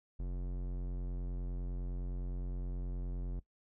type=tone with low-pass filter; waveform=square; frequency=44.87 Hz; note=F1; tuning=48 cents sharp; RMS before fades=-38 dBFS; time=0.19-3.4 s; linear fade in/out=10 ms; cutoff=410 Hz; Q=0.53; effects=noise-tail reverb RT60 0.1 s tail -19 dB re dry